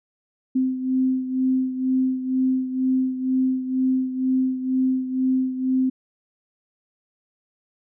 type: beating tone pair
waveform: sine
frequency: 258.9 / 261 Hz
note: C4 / C4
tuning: -18 / -4 cents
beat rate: 2.1 Hz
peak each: -20 / -26 dBFS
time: 0.55-5.9 s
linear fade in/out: 10 ms
effects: none